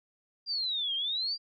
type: exponential two-way sweep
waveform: sine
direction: down then up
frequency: 4816 to 3136 to 4816 Hz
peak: -29 dBFS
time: 0.46-1.38 s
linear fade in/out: 50 ms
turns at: 0.95 s
effects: none

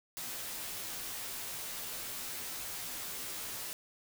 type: noise with comb filter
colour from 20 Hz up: white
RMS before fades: -41 dBFS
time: 0.17-3.73 s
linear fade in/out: 0 ms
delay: 14 ms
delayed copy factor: -0.9
effects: none

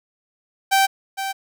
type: tone with echo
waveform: sawtooth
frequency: 778 Hz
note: G5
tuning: 13 cents flat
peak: -10 dBFS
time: 0.71-0.87 s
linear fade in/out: 20 ms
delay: 460 ms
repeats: 1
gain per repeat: -10 dB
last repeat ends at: 1.33 s
effects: none

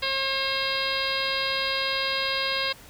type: harmonic tone with a mistuned harmonic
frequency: 538 Hz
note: C5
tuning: 48 cents sharp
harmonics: 1 / 2 / 3 / 4 / 5 / 6 / 7 / 8 / 9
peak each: -33 / -33 / -33 / -33 / -33 / -33 / -33 / -33 / -33 dBFS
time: 0.02-2.73 s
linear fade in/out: 10 ms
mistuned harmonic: 8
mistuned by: -61 cents
effects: pink hiss -48 dBFS RMS until 2.89 s

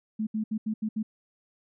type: tone bursts at uneven times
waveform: sine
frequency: 217 Hz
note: A3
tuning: 24 cents flat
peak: -26 dBFS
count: 6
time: 0.19-0.27 / 0.34-0.44 / 0.51-0.58 / 0.66-0.74 / 0.82-0.89 / 0.96-1.03 s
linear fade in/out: 10 ms
effects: none

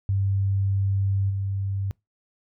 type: tone with level steps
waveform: sine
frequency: 98 Hz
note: G2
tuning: in tune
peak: -20 / -24 dBFS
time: 0.09-1.91 s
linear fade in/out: 0 ms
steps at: 1.29 s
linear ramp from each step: 20 ms
effects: noise-tail reverb RT60 0.2 s tail -25 dB re dry

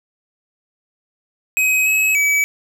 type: tone with pitch steps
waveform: square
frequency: 2531 / 2567 / 2286 Hz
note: D#7 / E7 / D7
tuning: +29 / -47 / -47 cents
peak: -14 dBFS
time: 1.57-2.44 s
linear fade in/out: 0 ms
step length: 290 ms
effects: none

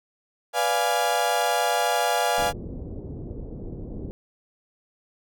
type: chord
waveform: 35% pulse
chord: B diminished seventh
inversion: none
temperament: equal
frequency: 493.9 / 587.3 / 698.5 / 830.6 Hz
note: B4 / D5 / F5 / Ab5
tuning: 0 / 0 / 0 / 0 cents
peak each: -27 / -27 / -23 / -24 dBFS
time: 0.53-2.53 s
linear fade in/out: 50 ms
type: low-pass noise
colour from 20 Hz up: pink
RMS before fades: -35 dBFS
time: 2.38-4.11 s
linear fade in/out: 0 ms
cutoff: 460 Hz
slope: 24 dB/octave
effects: none

